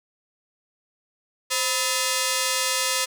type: ring-modulated tone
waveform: 5% pulse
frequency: 762 Hz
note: G5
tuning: 49 cents flat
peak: -7 dBFS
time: 1.5-3.06 s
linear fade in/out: 20 ms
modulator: 236 Hz
effects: none